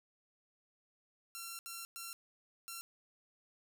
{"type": "tone bursts at uneven times", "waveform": "5% pulse", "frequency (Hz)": 1362, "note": "F6", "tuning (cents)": -44, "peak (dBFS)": -32, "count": 4, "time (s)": [[1.35, 1.59], [1.66, 1.85], [1.96, 2.13], [2.68, 2.81]], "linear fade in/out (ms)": 0, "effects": []}